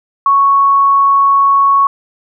sine tone, 1108.7 Hz, C#6, in tune, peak -6 dBFS, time 0.26-1.87 s, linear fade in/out 2 ms, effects none

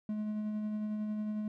triangle tone with tremolo, 212.5 Hz, G#3, 40 cents sharp, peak -30 dBFS, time 0.09-1.48 s, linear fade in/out 2 ms, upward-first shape sine, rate 11 Hz, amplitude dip 25%, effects none

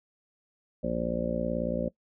harmonic tone, 58.27 Hz, A#1, in tune, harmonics 1 / 2 / 3 / 4 / 5 / 6 / 7 / 8 / 9 / 10, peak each -39 / -45 / -34 / -33 / -40 / -40 / -45 / -45 / -33 / -34 dBFS, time 0.83-1.89 s, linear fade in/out 10 ms, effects noise-tail reverb RT60 0.1 s tail -21 dB re dry

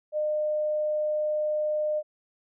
sine tone, 607 Hz, D#5, 43 cents flat, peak -24 dBFS, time 0.12-2.03 s, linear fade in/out 50 ms, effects none

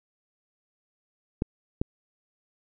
clicks, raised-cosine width 3 ms, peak -12 dBFS, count 2, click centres 1.421 / 1.815 s, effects none

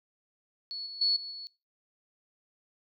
sine tone with level steps, 4401 Hz, C#8, 13 cents flat, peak -35 / -39 / -23 / -37 / -39 dBFS, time 0.71-1.47 s, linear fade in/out 0 ms, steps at 0.86 / 1.01 / 1.16 / 1.31 s, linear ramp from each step 5 ms, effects noise-tail reverb RT60 0.3 s tail -23 dB re dry

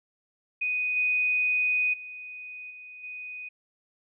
sine tone with level steps, 2490 Hz, D#7, 1 cent sharp, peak -25 / -22 / -38 / -42 / -36 dBFS, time 0.61-3.49 s, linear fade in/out 10 ms, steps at 0.96 / 1.93 / 2.7 / 3.03 s, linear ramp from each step 10 ms, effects none

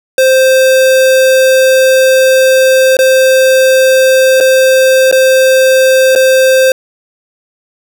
square tone with dropouts, 523.3 Hz, C5, in tune, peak -5 dBFS, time 0.18-6.72 s, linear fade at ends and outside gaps 2 ms, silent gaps 2.969-2.989 / 4.403-4.408 / 5.114-5.125 / 6.152-6.159 s, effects none

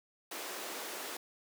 pink high-pass noise, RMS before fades -42 dBFS, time 0.31-1.17 s, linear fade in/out 5 ms, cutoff 320 Hz, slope 24 dB/octave, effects none

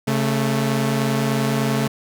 sawtooth tone pair together, 136.64 / 220 Hz, C#3 / A3, -25 / 0 cents, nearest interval minor sixth, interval 825 cents, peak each -17 dBFS, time 0.07-1.88 s, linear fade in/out 10 ms, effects none

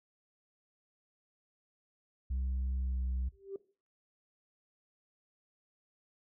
sine tone with pitch glide, 64.5 to 63.43 Hz, C2 to B1, -24 to +47 cents, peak -29 dBFS, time 2.3-3.29 s, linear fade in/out 10 ms, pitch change -29 cents, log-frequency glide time 2.79-2.99 s
sine tone with exponential growth, 392 Hz, G4, in tune, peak -34 dBFS, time 3.32-3.56 s, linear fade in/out 2 ms, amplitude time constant 51 ms
effects noise-tail reverb RT60 0.4 s tail -19 dB re dry + tanh soft clip ceiling -30 dBFS

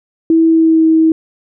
sine tone with pitch glide, 326 to 320.8 Hz, E4 to E4, -19 to -47 cents, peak -6 dBFS, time 0.3-1.12 s, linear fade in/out 2 ms, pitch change -28 cents, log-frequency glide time 0.47-0.86 s, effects none

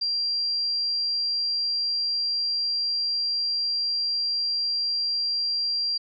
sine tone, 4746 Hz, D8, 17 cents sharp, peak -23 dBFS, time 0.01-5.98 s, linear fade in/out 10 ms, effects none

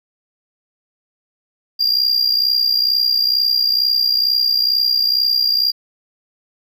triangle tone with amplitude modulation, 4789 Hz, D8, 33 cents sharp, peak -9 dBFS, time 1.79-5.72 s, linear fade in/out 20 ms, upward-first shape sine, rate 62.2 Hz, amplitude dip 70%, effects none

